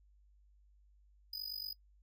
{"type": "tone with amplitude modulation", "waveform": "square", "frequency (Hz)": 4978, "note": "D#8", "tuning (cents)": 0, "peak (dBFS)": -37, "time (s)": [1.33, 1.73], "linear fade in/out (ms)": 5, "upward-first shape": "sine", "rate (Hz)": 48.5, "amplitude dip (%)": 85, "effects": ["noise-tail reverb RT60 0.1 s tail -22 dB re dry", "added 50 Hz sine -63 dBFS peak until 2.02 s"]}